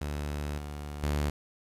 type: tone with level steps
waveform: sawtooth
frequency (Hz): 73.42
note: D2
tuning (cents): 0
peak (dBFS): -28 / -33 / -23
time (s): 0.01-1.3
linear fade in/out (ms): 5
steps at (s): 0.58 / 1.03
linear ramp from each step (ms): 2
effects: resampled to 32000 Hz + 9-bit